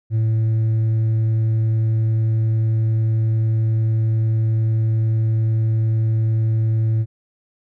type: tone with hard clipping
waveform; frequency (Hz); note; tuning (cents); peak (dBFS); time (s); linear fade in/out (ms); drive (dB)
triangle; 111.1; A2; +17; -14; 0.1-7.06; 50; 1
effects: none